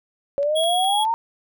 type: exponential sweep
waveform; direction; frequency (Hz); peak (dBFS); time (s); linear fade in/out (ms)
sine; up; 554.4 to 932.3; -18; 0.38-1.14; 0
type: click train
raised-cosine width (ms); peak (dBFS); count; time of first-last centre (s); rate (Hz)
0.2; -26; 4; 0.43-1.051; 4.83
type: tone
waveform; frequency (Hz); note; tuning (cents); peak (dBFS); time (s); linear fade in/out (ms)
square; 3322; G#7; 0; -23; 0.55-1.05; 20
effects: none